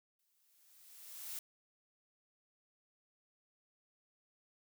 blue noise with exponential growth, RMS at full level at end -42 dBFS, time 0.19-1.39 s, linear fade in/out 2 ms, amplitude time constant 260 ms, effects none

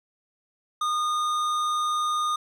sine tone with tanh clipping, 1224 Hz, D#6, 29 cents flat, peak -25 dBFS, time 0.81-2.36 s, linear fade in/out 5 ms, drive 14 dB, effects none

